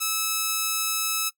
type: tone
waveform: 5% pulse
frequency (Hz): 1300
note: E6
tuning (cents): -24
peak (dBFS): -12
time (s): 0-1.3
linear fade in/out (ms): 20
effects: noise-tail reverb RT60 0.1 s tail -22 dB re dry + AAC 64 kbps